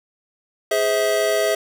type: chord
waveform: square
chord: Ab augmented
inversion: none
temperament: just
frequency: 415.3 / 519.1 / 648.9 Hz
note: Ab4 / C5 / E5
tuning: 0 / -14 / -27 cents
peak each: -23 / -26 / -20 dBFS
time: 0.71-1.55 s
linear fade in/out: 5 ms
effects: 7-bit